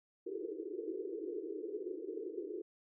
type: band-pass noise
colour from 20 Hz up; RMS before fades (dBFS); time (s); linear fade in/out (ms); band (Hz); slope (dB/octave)
pink; -42; 0.26-2.62; 10; 320 to 460; 96
effects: none